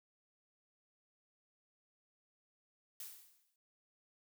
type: noise with exponential decay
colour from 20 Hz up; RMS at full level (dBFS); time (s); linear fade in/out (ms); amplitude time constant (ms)
blue; -45; 3-3.56; 2; 120
effects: noise-tail reverb RT60 0.3 s tail -23 dB re dry